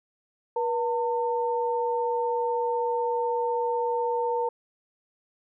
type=tone pair together; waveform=sine; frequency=481.4 / 904 Hz; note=B4 / A5; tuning=-44 / +47 cents; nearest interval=major seventh; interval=1091 cents; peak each=-26 / -27 dBFS; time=0.56-4.49 s; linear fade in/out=5 ms; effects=none